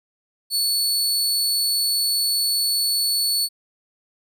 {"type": "tone", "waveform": "sawtooth", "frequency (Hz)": 4435, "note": "C#8", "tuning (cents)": 0, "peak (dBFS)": -16, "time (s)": [0.5, 3.49], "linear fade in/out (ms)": 50, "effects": []}